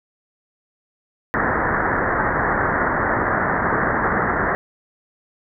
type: low-pass noise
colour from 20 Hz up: white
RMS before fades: -20 dBFS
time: 1.34-4.55 s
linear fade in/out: 0 ms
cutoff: 1900 Hz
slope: 96 dB/octave
effects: none